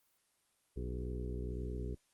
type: harmonic tone with a mistuned harmonic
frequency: 61.74 Hz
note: B1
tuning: in tune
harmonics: 1 / 2 / 3 / 4 / 5 / 6 / 7 / 8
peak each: -39 / -45 / -49 / -50 / -51 / -49 / -48 / -58 dBFS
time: 0.76-1.95 s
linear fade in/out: 10 ms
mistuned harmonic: 7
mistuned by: -56 cents
effects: white hiss -75 dBFS RMS until 2.13 s + Opus 24 kbps